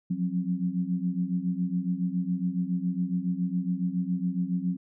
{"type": "tone cluster", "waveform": "sine", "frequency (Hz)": [175.8, 183, 266.7], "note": ["F3", "F#3", "C4"], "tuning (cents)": [12, -19, 33], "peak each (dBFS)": [-30, -28, -35], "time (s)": [0.1, 4.77], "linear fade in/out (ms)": 10, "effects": []}